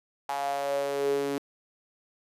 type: tone with high-pass filter sweep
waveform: sawtooth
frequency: 140.5 Hz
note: C#3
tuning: 24 cents sharp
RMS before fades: -29 dBFS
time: 0.29-1.38 s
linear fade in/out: 0 ms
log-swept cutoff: 820 to 330 Hz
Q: 7.4
effects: resampled to 32000 Hz